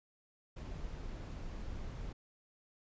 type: noise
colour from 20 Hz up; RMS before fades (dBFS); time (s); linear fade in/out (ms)
brown; -43; 0.56-2.13; 10
effects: resampled to 16000 Hz